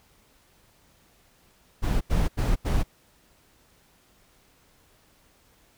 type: noise bursts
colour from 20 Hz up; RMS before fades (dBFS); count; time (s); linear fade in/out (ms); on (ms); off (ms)
brown; -22; 4; 1.82-2.835; 20; 190; 85
effects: pink hiss -61 dBFS RMS until 5.77 s